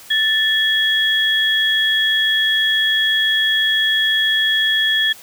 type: tone pair together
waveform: sine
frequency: 1760 / 3322 Hz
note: A6 / G#7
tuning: 0 / 0 cents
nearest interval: major seventh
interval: 1100 cents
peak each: -17 / -16 dBFS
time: 0.1-5.13 s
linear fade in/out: 10 ms
effects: white hiss -41 dBFS RMS until 5.22 s + high-pass 60 Hz 12 dB/octave